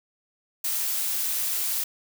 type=noise; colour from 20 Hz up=blue; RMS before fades=-27 dBFS; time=0.64-1.84 s; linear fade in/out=5 ms; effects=none

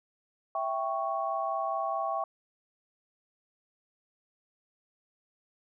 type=chord; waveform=sine; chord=C# diminished; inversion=first; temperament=equal; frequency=659.3 / 784 / 1108.7 Hz; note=E5 / G5 / C#6; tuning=0 / 0 / 0 cents; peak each=-33 dBFS; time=0.55-2.24 s; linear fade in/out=2 ms; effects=none

